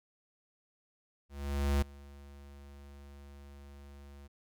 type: tone with ADSR envelope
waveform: square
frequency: 70.5 Hz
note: C#2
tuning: 30 cents sharp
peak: -26 dBFS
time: 1.29-4.28 s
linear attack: 530 ms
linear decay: 5 ms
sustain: -24 dB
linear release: 17 ms
effects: none